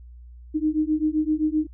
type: beating tone pair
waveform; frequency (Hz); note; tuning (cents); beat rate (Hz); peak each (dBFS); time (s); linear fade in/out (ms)
sine; 304.7 / 312.4; D#4 / D#4; -36 / +7; 7.7; -23; 0.54-1.67; 20
effects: added 60 Hz sine -41 dBFS peak until 1.73 s